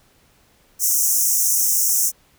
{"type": "high-pass noise", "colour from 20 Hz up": "pink", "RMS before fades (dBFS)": -18, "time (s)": [0.79, 2.12], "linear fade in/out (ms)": 50, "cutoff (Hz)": 5600, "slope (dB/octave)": 96, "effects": ["pink hiss -57 dBFS RMS until 2.38 s"]}